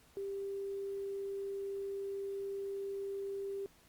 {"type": "tone with quantisation", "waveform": "sine", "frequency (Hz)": 395, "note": "G4", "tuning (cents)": 13, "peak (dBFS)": -37, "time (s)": [0.17, 3.66], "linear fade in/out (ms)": 0, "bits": 11, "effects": ["pink hiss -65 dBFS RMS until 3.88 s", "Opus 48 kbps"]}